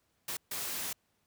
white noise bursts at uneven times, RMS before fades -37 dBFS, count 2, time 0.28-0.37 / 0.51-0.93 s, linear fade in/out 5 ms, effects pink hiss -75 dBFS RMS until 1.26 s + high-pass 60 Hz 12 dB/octave

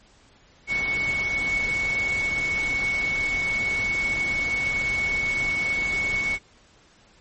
sine tone in noise, 2217 Hz, C#7, in tune, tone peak -22 dBFS, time 0.67-6.39 s, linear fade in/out 50 ms, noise pink, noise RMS -34 dBFS, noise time 0.67-6.39 s, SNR +9 dB, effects pink hiss -56 dBFS RMS until 7.2 s + MP3 32 kbps

